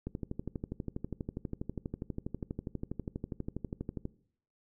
click train, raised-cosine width 3 ms, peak -23 dBFS, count 50, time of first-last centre 0.07-4.054 s, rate 12.3 Hz, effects noise-tail reverb RT60 0.6 s tail -20 dB re dry

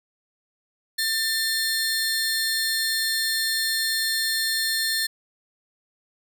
sawtooth tone pair together, 1791 / 4260 Hz, A6 / C8, +30 / +30 cents, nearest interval octave + minor third, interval 1500 cents, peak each -22 dBFS, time 0.98-5.07 s, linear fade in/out 10 ms, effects none

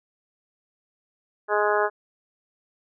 harmonic tone, 208.7 Hz, G#3, 9 cents sharp, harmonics 2 / 3 / 4 / 5 / 6 / 7 / 8, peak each -24 / -26 / -27 / -28 / -29 / -29 / -30 dBFS, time 1.48-1.9 s, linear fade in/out 50 ms, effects none

